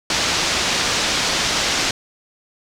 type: low-pass noise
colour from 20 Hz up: white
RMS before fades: -20 dBFS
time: 0.1-1.91 s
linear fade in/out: 2 ms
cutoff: 6100 Hz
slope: 24 dB/octave
effects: none